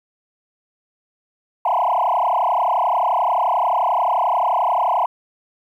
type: tone with frequency modulation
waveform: sine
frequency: 847 Hz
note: G#5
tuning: 34 cents sharp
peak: -14 dBFS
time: 1.65-5.06 s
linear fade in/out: 5 ms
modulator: 31.4 Hz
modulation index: 5.6
effects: tanh soft clip ceiling -11 dBFS + 9-bit